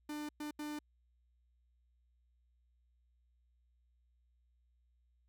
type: tone bursts at uneven times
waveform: 45% pulse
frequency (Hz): 298.6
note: D4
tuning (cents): +29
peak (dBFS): -40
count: 3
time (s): 0.09-0.29 / 0.4-0.51 / 0.59-0.79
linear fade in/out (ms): 5
effects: added 60 Hz sine -70 dBFS peak until 5.28 s